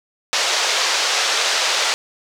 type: band-pass noise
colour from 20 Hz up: white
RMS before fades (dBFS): -19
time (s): 0.33-1.94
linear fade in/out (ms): 0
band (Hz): 460 to 6000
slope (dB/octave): 24
effects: none